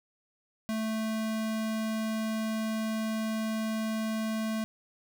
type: tone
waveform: square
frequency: 220 Hz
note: A3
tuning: in tune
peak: -30 dBFS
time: 0.69-4.64 s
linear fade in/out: 0 ms
effects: none